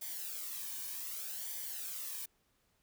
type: noise with flanger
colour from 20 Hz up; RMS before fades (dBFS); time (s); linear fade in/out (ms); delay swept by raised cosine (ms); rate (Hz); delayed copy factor
blue; -42; 0.01-2.26; 10; 0.74 to 1.51; 0.65; -0.65
effects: pink hiss -75 dBFS RMS until 2.82 s